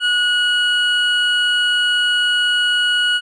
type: tone pair together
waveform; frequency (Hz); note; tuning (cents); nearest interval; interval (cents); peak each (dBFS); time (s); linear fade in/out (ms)
triangle; 1458 / 2916; F#6 / F#7; -26 / -26; octave; 1200; -15; 0-3.21; 50
effects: resampled to 22050 Hz